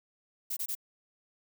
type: noise bursts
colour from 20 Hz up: violet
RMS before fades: -34 dBFS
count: 3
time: 0.5-0.752 s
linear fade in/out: 10 ms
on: 68 ms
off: 24 ms
effects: none